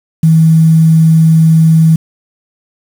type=tone with quantisation; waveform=sine; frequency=161 Hz; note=E3; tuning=41 cents flat; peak=-3 dBFS; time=0.23-1.96 s; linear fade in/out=5 ms; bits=5; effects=none